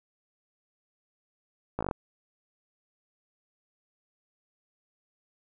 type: slowing click train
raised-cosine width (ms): 1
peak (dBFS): -16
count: 7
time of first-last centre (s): 1.79-1.912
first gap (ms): 17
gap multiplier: 1.07
effects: none